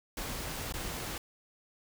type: noise with dropouts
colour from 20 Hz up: pink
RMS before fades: -38 dBFS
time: 0.17-1.18 s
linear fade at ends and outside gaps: 2 ms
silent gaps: 0.724-0.739 s
effects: none